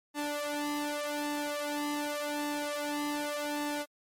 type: tone with flanger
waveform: sawtooth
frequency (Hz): 293.7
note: D4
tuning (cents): 0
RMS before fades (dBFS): -34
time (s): 0.14-3.86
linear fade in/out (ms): 50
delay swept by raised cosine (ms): 1.1 to 2.4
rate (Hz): 0.86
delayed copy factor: +0.95
effects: MP3 64 kbps